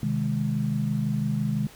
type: chord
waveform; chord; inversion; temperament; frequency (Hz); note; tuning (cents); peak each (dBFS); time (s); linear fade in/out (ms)
sine; Ab major; first; just; 129.78 / 155.74 / 207.7; C3 / Eb3 / Ab3; -14 / +2 / 0; -28 / -28 / -27; 0.03-1.67; 2
effects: pink hiss -49 dBFS RMS until 1.75 s